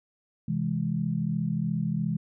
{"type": "chord", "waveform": "sine", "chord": "C augmented", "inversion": "none", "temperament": "equal", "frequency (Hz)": [130.81, 164.81, 207.7], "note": ["C3", "E3", "G#3"], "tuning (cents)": [0, 0, 0], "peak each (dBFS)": [-32, -28, -30], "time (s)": [0.48, 2.17], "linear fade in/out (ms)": 5, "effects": []}